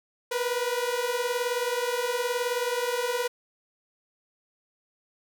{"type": "beating tone pair", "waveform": "sawtooth", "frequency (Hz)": [478.3, 497.3], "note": ["A#4", "B4"], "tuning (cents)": [44, 12], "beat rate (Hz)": 19, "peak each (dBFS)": -25, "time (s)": [0.31, 3.28], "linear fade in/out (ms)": 10, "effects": []}